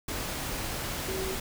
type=tone in noise; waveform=sine; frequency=380.2 Hz; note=F#4; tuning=47 cents sharp; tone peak=-33 dBFS; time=1.08-1.35 s; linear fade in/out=5 ms; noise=pink; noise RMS=-34 dBFS; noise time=0.08-1.4 s; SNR=-2 dB; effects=none